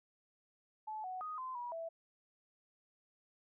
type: tone with pitch steps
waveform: sine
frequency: 864 / 742 / 1246 / 1031 / 966 / 660 Hz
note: A5 / F#5 / D#6 / C6 / B5 / E5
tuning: -32 / +5 / +2 / -26 / -39 / +2 cents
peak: -40 dBFS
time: 0.87-1.89 s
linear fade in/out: 10 ms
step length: 170 ms
effects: none